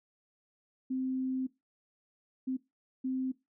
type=tone bursts at uneven times; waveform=sine; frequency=260.1 Hz; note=C4; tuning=10 cents flat; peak=-30 dBFS; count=3; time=0.9-1.47 / 2.47-2.57 / 3.04-3.32 s; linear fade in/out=10 ms; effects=noise-tail reverb RT60 0.2 s tail -18 dB re dry